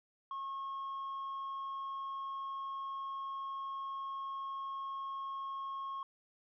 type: tone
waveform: sine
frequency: 1087 Hz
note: C#6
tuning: 34 cents flat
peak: -36 dBFS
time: 0.31-6.03 s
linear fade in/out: 2 ms
effects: tanh soft clip ceiling -37 dBFS